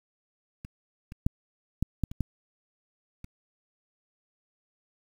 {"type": "clicks", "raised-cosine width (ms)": 5, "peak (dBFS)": [-29, -29, -11, -13, -14, -27, -15, -30], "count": 8, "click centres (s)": [0.649, 1.121, 1.265, 1.826, 2.037, 2.115, 2.207, 3.244], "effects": ["8-bit"]}